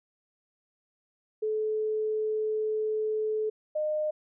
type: tone pair in turn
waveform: sine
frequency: 432 / 610.9 Hz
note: A4 / D#5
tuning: -32 / -32 cents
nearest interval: tritone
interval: 600 cents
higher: second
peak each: -26 / -26 dBFS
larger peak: neither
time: 1.42-3.5 / 3.75-4.11 s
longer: first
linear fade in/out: 10 ms
effects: none